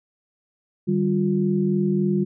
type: tone cluster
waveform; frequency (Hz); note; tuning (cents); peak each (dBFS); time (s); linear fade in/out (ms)
sine; 150.7 / 194.2 / 354.4; D3 / G3 / F4; +45 / -16 / +25; -26 / -20 / -24; 0.87-2.25; 20
effects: none